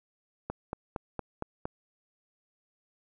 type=click train; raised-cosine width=1 ms; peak=-19 dBFS; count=6; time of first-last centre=0.5-1.655 s; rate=4.33 Hz; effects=none